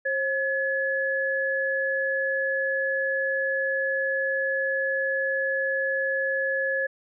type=tone pair together; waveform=sine; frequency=536 / 1703 Hz; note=C5 / G#6; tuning=+42 / +43 cents; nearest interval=octave + minor sixth; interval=2001 cents; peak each=-27 / -25 dBFS; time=0.05-6.87 s; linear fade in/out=10 ms; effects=none